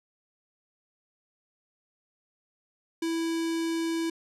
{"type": "tone with notch filter", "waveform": "square", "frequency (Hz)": 329.6, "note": "E4", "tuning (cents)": 0, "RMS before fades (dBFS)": -29, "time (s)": [3.02, 4.1], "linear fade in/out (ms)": 5, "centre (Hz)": 1200, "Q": 1.5, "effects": ["low-pass 10000 Hz 12 dB/octave"]}